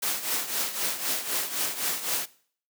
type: noise with tremolo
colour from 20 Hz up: white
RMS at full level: -26 dBFS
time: 0.02-2.26 s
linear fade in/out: 10 ms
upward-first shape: triangle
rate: 3.9 Hz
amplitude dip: 75%
effects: noise-tail reverb RT60 0.5 s tail -19 dB re dry + high-pass 200 Hz 12 dB/octave

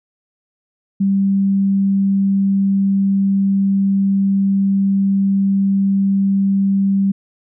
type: tone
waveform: sine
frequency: 196 Hz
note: G3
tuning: in tune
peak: -12 dBFS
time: 1-7.12 s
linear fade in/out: 10 ms
effects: none

